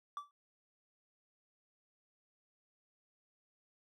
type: tone with exponential decay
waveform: triangle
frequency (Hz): 1160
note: D6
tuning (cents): -22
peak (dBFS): -34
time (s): 0.17-0.31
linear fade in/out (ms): 1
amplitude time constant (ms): 30
effects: none